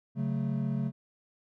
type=chord; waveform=triangle; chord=F# minor; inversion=second; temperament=equal; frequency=138.59 / 185 / 220 Hz; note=C#3 / F#3 / A3; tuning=0 / 0 / 0 cents; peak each=-29 / -33 / -31 dBFS; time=0.15-0.92 s; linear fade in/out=50 ms; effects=none